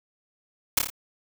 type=noise with echo; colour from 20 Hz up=white; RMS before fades=-19 dBFS; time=0.77-0.79 s; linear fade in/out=5 ms; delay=28 ms; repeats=4; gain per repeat=-4 dB; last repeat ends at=0.902 s; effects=none